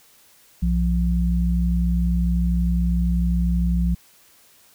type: tone pair together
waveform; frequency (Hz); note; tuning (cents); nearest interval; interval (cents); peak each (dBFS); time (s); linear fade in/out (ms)
sine; 61.59 / 174.2; B1 / F3; -4 / -4; octave + tritone; 1800; -19 / -21; 0.62-3.95; 10
effects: white hiss -54 dBFS RMS until 4.74 s